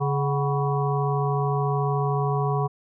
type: harmonic tone with a mistuned harmonic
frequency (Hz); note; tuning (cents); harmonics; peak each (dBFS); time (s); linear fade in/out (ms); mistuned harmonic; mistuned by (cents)
140.2; C#3; +20; 1 / 3 / 5 / 7 / 8; -23 / -28 / -30 / -31 / -32; 0-2.68; 20; 5; +96
effects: none